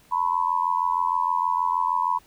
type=tone with amplitude modulation; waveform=sine; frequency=987.8 Hz; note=B5; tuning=in tune; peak=-16 dBFS; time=0.11-2.19 s; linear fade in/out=20 ms; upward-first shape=sine; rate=86.4 Hz; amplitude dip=100%; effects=pink hiss -56 dBFS RMS until 2.26 s